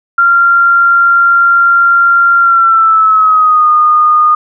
sine tone with pitch glide, 1384 to 1225.9 Hz, F6 to D#6, -16 to -26 cents, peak -4 dBFS, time 0.18-4.35 s, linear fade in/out 5 ms, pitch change -210 cents, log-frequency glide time 2.4-3.69 s, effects none

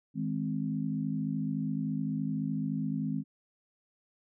sine chord, Ab major, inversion second, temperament equal with one note detuned, 158.1 / 207.7 / 261.6 Hz, Eb3 / Ab3 / C4, +28 / 0 / 0 cents, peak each -34 dBFS, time 0.14-3.24 s, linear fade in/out 50 ms, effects none

